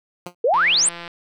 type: tone with exponential decay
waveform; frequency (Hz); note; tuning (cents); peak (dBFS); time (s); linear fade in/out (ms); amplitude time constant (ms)
10% pulse; 176.8; F3; +22; -19; 0.26-0.35; 5; 18
type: exponential sweep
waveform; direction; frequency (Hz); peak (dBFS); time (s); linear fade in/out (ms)
sine; up; 435.3 to 9397; -14; 0.44-0.89; 5
type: click train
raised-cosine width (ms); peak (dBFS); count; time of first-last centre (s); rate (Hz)
0.3; -18; 93; 0.54-1.078; 171
effects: none